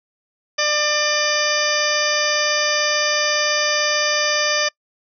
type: harmonic tone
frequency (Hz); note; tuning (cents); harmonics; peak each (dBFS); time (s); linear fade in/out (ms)
597; D5; +28; 1 / 2 / 3 / 4 / 5 / 6 / 8 / 9 / 10; -23 / -26 / -23 / -26 / -29 / -29 / -24 / -29 / -25; 0.58-4.69; 10
effects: noise-tail reverb RT60 0.1 s tail -25 dB re dry